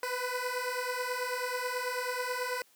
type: beating tone pair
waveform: 15% pulse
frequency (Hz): 493.9 / 503.1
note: B4 / B4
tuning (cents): 0 / +32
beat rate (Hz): 9.2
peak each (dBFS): -29 / -28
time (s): 0.03-2.62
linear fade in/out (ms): 2
effects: white hiss -64 dBFS RMS until 2.75 s + high-pass 150 Hz 12 dB/octave